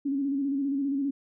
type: tone with vibrato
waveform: sine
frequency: 277.2 Hz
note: C#4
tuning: in tune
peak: -25 dBFS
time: 0.05-1.11 s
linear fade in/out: 10 ms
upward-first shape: square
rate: 15 Hz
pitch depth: 46 cents each way
effects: none